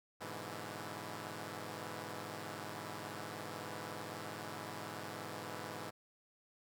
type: chord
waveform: 5% pulse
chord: E dominant seventh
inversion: first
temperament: equal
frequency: 103.83 / 123.47 / 146.83 / 164.81 Hz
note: G#2 / B2 / D3 / E3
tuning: 0 / 0 / 0 / 0 cents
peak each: -36 / -39 / -39 / -37 dBFS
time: 0.2-5.91 s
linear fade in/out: 20 ms
effects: none